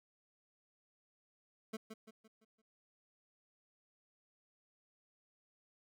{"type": "tone with echo", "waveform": "25% pulse", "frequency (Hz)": 220, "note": "A3", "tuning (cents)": 0, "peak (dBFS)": -36, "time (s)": [1.73, 1.77], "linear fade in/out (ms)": 10, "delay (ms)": 170, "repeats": 5, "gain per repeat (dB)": -7, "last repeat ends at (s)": 2.62, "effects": []}